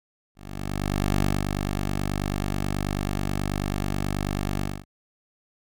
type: tone with ADSR envelope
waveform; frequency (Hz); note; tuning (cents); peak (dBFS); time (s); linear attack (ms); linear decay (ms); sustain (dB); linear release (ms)
10% pulse; 49.26; G1; +9; -12; 0.35-4.85; 860; 230; -5; 230
effects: none